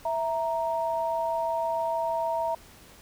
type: tone pair together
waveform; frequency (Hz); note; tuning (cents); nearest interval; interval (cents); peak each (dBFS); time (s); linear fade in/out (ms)
sine; 658.7 / 932.3; E5 / A#5; -1 / 0; tritone; 601; -28; 0.05-2.55; 5
effects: pink hiss -52 dBFS RMS until 3.01 s